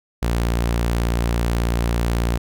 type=tone; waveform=sawtooth; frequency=58.27 Hz; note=A#1; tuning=in tune; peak=-14 dBFS; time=0.22-2.38 s; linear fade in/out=10 ms; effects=none